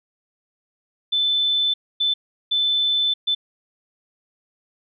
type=tone bursts at uneven times; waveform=sine; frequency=3520 Hz; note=A7; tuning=in tune; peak=-17 dBFS; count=4; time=1.12-1.74 / 2-2.14 / 2.51-3.14 / 3.27-3.35 s; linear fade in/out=10 ms; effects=none